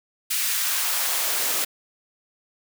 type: noise with high-pass filter sweep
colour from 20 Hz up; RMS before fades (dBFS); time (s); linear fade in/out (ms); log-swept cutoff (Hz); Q
white; -24; 0.3-1.65; 10; 2100 to 310; 0.92
effects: none

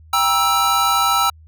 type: chord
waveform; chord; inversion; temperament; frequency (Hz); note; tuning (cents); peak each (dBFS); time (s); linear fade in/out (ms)
square; E diminished; first; just; 791.1 / 949.3 / 1318.5; G5 / Bb5 / E6; +16 / +31 / 0; -22 / -22 / -17; 0.13-1.3; 5
effects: added 79 Hz sine -42 dBFS peak until 1.47 s

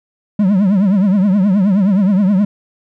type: tone with vibrato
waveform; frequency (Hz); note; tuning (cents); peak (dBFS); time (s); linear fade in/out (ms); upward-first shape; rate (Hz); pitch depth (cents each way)
triangle; 196; G3; 0; -7; 0.39-2.45; 5; triangle; 9.5; 170
effects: none

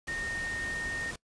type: tone in noise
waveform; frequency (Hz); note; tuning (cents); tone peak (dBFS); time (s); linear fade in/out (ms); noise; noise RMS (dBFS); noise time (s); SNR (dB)
sine; 1842; A#6; -21; -33; 0.08-1.11; 5; pink; -41; 0.07-1.16; +5
effects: noise-tail reverb RT60 0.1 s tail -22 dB re dry + resampled to 22050 Hz

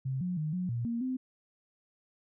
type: tone with pitch steps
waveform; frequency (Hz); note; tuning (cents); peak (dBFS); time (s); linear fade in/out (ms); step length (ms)
sine; 132.3 / 179.9 / 153.8 / 181.5 / 118.4 / 233.6 / 257.5; C3 / F#3 / D#3 / F#3 / A#2 / A#3 / C4; +20 / -48 / -20 / -33 / +27 / +4 / -28; -30; 0.05-1.17; 10; 160
effects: none

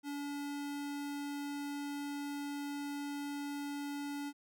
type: tone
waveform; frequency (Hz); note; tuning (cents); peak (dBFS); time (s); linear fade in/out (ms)
square; 286.4; D4; -43; -39; 0.03-4.33; 50
effects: none

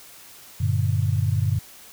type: chord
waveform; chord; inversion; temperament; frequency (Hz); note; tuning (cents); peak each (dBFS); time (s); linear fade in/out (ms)
sine; G minor; none; equal with one note detuned; 96.15 / 116.54 / 146.83; G2 / Bb2 / D3; -33 / 0 / 0; -22 / -23 / -26; 0.6-1.59; 10
effects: white hiss -46 dBFS RMS until 1.92 s

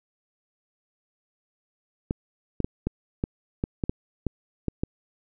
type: clicks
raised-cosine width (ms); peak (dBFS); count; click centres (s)
3; -12; 11; 2.109 / 2.603 / 2.645 / 2.87 / 3.239 / 3.639 / 3.838 / 3.895 / 4.267 / 4.683 / 4.835
effects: none

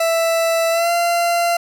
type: tone with pitch glide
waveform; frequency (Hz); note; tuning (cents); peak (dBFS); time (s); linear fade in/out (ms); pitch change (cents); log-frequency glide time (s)
40% pulse; 661 to 687.9; E5 to F5; +5 to -26; -14; 0-1.57; 5; +69; 0.7-0.91
effects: none

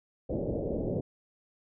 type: low-pass noise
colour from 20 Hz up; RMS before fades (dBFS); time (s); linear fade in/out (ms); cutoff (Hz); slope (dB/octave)
white; -32; 0.29-1.01; 10; 590; 48
effects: none

